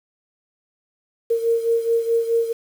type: beating tone pair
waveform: sine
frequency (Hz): 460.2 / 464.9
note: A#4 / A#4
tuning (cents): -22 / -5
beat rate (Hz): 4.7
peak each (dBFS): -18 / -23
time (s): 1.3-2.53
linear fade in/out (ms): 10
effects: 7-bit